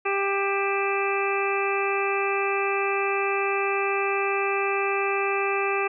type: harmonic tone with a mistuned harmonic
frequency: 395.5 Hz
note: G4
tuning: 15 cents sharp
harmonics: 1 / 2 / 3 / 4 / 5 / 6 / 7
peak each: -26 / -30 / -29 / -35 / -35 / -31 / -31 dBFS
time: 0.05-5.88 s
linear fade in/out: 10 ms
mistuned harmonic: 7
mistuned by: -87 cents
effects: none